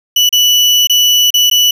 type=tone with dropouts; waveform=35% pulse; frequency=2960 Hz; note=F#7; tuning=in tune; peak=-5 dBFS; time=0.16-1.71 s; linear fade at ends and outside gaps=5 ms; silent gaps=0.292-0.326 / 0.872-0.896 / 1.305-1.34 / 1.5-1.512 s; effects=none